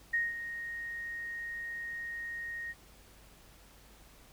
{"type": "tone with ADSR envelope", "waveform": "sine", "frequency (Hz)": 1864.7, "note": "A#6", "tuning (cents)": 0, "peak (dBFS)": -26, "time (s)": [0.13, 2.74], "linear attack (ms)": 11, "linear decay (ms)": 190, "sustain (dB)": -11, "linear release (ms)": 34, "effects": ["added 50 Hz sine -60 dBFS peak until 4.32 s", "pink hiss -59 dBFS RMS until 4.32 s"]}